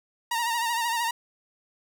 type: tone with vibrato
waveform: sawtooth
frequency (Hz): 932.3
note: A#5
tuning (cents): 0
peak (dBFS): -21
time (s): 0.31-1.11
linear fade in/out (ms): 5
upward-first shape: sine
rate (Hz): 13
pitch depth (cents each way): 53
effects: none